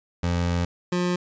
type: tone pair in turn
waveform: 25% pulse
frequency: 86.9 / 178.07 Hz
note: F2 / F3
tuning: -8 / +34 cents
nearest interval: octave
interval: 1242 cents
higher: second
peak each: -18 dBFS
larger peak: neither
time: 0.23-0.65 / 0.92-1.16 s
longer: first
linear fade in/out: 5 ms
effects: resampled to 16000 Hz